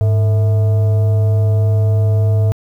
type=tone with frequency modulation; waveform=sine; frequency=103.83 Hz; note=G#2; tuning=in tune; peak=-9 dBFS; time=0.01-2.52 s; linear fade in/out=0 ms; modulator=553 Hz; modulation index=0.3; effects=tanh soft clip ceiling -6 dBFS + 8-bit